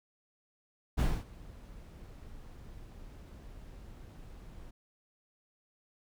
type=noise with ADSR envelope; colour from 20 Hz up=brown; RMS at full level=-26 dBFS; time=0.97-4.71 s; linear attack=27 ms; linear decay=240 ms; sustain=-23 dB; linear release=9 ms; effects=none